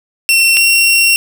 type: tone pair in turn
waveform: sawtooth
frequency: 2713 / 2735 Hz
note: E7 / F7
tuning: +49 / -37 cents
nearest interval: unison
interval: 14 cents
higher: second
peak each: -4 dBFS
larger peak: neither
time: 0.29-0.57 / 0.57-1.16 s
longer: second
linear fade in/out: 0 ms
effects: none